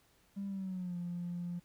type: tone with pitch glide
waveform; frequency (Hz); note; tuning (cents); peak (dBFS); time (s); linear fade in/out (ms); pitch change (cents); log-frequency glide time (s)
triangle; 198.3 to 174.64; G3 to F3; +20 to 0; -33; 0.36-1.6; 20; -220; 0.47-0.97
effects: tanh soft clip ceiling -34 dBFS + pink hiss -69 dBFS RMS until 1.64 s